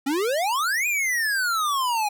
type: exponential two-way sweep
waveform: square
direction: up then down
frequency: 261.6 to 2489 to 813 Hz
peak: -22 dBFS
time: 0.06-2.09 s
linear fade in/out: 10 ms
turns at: 0.87 s
effects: none

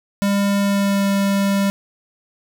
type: tone with pitch glide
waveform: square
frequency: 200.3 to 198.11 Hz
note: G3 to G3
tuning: +38 to +19 cents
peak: -16 dBFS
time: 0.22-1.7 s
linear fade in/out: 0 ms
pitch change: -19 cents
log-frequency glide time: 0.59-1.08 s
effects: none

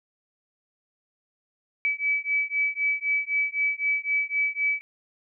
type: beating tone pair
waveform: sine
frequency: 2291 / 2294.9 Hz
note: D7 / D7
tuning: -44 / -41 cents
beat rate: 3.9 Hz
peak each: -26 dBFS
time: 1.85-4.81 s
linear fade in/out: 0 ms
effects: none

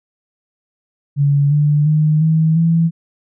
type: tone with pitch steps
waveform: sine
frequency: 142.4 / 147.85 / 153.5 / 159.38 / 165.48 Hz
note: C#3 / D3 / D#3 / D#3 / E3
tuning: +47 / +12 / -23 / +42 / +7 cents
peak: -10 dBFS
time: 1.16-2.91 s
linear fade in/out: 50 ms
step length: 350 ms
effects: none

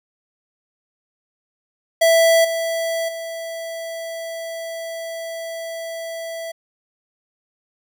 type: tone with level steps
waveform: square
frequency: 660 Hz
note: E5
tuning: 2 cents sharp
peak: -12 / -21 / -28 dBFS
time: 2.01-6.52 s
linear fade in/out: 10 ms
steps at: 2.44 / 3.08 s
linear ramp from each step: 10 ms
effects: none

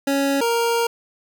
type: tone pair in turn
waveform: 25% pulse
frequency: 277.3 / 466.4 Hz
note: C#4 / A#4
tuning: +1 / +1 cents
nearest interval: major sixth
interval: 900 cents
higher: second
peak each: -14 dBFS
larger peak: neither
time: 0.07-0.41 / 0.41-0.87 s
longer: second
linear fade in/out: 5 ms
effects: none

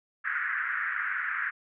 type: band-pass noise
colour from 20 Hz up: pink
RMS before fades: -31 dBFS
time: 0.24-1.51 s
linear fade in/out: 20 ms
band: 1400 to 1900 Hz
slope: 48 dB/octave
effects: none

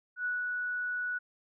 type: tone with ADSR envelope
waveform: sine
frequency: 1473 Hz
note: F#6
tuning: 8 cents flat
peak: -29 dBFS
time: 0.16-1.19 s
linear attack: 92 ms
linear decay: 170 ms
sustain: -2 dB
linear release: 17 ms
effects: none

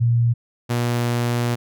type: tone pair in turn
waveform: sine / sawtooth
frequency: 117.9 / 119.89 Hz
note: A#2 / A#2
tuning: +20 / +49 cents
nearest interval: unison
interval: 29 cents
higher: second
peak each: -14 / -15 dBFS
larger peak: first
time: 0-0.34 / 0.69-1.56 s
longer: second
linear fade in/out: 20 ms
effects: none

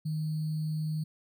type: tone with sample-and-hold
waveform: sine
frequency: 155.56 Hz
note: D#3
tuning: in tune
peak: -29 dBFS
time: 0.05-1.04 s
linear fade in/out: 10 ms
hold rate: 4410 Hz
effects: none

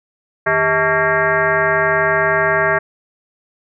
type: tone with frequency modulation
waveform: sine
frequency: 1129 Hz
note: C#6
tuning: 31 cents sharp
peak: -12 dBFS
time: 0.46-2.79 s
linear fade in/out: 10 ms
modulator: 243 Hz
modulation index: 3.2
effects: none

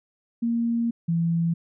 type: tone pair in turn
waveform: sine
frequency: 233.1 / 167.44 Hz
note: A#3 / E3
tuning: 0 / +27 cents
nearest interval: tritone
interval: 573 cents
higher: first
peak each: -21 / -20 dBFS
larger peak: second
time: 0.42-0.91 / 1.08-1.54 s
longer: first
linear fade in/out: 10 ms
effects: none

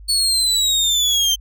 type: linear sweep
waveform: 30% pulse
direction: down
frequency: 4435 to 3114 Hz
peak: -12 dBFS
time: 0.08-1.36 s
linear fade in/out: 20 ms
effects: added 50 Hz sine -36 dBFS peak until 1.4 s

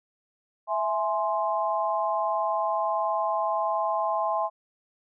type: chord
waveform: sine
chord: E augmented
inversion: none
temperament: equal with one note detuned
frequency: 659.3 / 837.8 / 1046.5 Hz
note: E5 / G#5 / B#5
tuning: 0 / +15 / 0 cents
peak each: -28 dBFS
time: 0.67-4.5 s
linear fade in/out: 50 ms
effects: none

